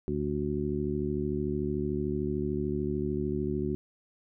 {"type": "harmonic tone", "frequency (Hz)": 73.42, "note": "D2", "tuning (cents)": 0, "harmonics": [1, 2, 3, 4, 5], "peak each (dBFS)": [-37, -35, -34, -36, -32], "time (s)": [0.08, 3.75], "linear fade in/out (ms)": 0, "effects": []}